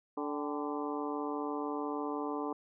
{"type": "harmonic tone with a mistuned harmonic", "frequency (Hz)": 146.1, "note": "D3", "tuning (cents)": -9, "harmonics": [2, 3, 4, 5, 6, 7, 8], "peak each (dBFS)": [-37, -39, -46, -43, -45, -42, -46], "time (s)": [0.17, 2.53], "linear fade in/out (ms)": 5, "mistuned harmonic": 5, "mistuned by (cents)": 97, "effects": []}